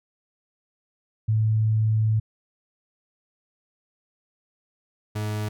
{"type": "tone pair in turn", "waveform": ["sine", "40% pulse"], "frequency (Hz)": [109.4, 106.04], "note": ["A2", "G#2"], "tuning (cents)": [-9, 37], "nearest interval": "minor second", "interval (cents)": 54, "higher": "first", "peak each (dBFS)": [-18, -25], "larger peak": "first", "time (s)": [[1.28, 2.2], [5.15, 5.49]], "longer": "first", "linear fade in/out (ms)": 10, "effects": []}